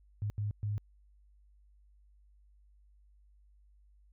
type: tone bursts at uneven times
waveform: sine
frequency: 103.83 Hz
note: G#2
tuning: in tune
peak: -31 dBFS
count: 3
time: 0.22-0.3 / 0.38-0.51 / 0.63-0.78 s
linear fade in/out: 0 ms
effects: added 50 Hz sine -60 dBFS peak until 4.12 s